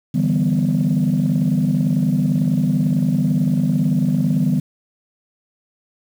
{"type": "chord", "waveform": "sine", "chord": "E minor seventh", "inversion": "third", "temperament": "equal", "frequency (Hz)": [146.83, 164.81, 196, 246.9], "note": ["D3", "E3", "G3", "B3"], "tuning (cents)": [0, 0, 0, 0], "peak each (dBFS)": -19, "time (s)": [0.14, 4.6], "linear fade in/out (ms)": 10, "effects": ["tanh soft clip ceiling -9 dBFS", "7-bit"]}